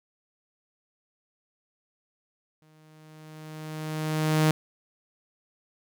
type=tone with exponential growth; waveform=sawtooth; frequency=155.56 Hz; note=D#3; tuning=in tune; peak=-14 dBFS; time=2.62-4.51 s; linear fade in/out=0 ms; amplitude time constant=410 ms; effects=none